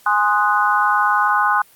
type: chord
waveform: sine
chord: Ab dominant seventh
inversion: none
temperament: equal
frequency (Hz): 830.6 / 1046.5 / 1244.5 / 1480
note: Ab5 / C6 / Eb6 / Gb6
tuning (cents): 0 / 0 / 0 / 0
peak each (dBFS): -19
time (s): 0.06-1.62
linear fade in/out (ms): 5
effects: white hiss -50 dBFS RMS until 1.75 s + Opus 48 kbps